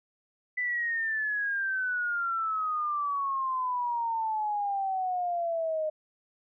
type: exponential sweep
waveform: sine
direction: down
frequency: 2001 to 615 Hz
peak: -27 dBFS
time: 0.57-5.9 s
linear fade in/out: 10 ms
effects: none